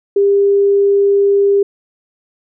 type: tone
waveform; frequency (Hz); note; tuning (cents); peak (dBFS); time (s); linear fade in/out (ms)
sine; 400; G4; +35; -8; 0.16-1.63; 5
effects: none